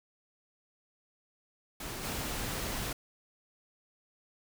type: noise with level steps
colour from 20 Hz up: pink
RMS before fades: -40 / -36 dBFS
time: 1.8-2.93 s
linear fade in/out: 5 ms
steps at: 2.03 s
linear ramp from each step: 5 ms
effects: none